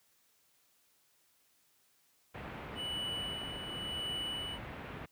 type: low-pass noise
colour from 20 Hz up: pink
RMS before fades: -44 dBFS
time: 2.34-5.06 s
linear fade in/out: 10 ms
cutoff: 2700 Hz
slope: 24 dB/octave
type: tone with tremolo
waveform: triangle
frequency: 2960 Hz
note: F#7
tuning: in tune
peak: -34 dBFS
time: 2.75-4.59 s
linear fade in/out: 50 ms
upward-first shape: sine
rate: 0.89 Hz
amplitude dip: 55%
effects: white hiss -71 dBFS RMS until 5.11 s + high-pass 60 Hz 12 dB/octave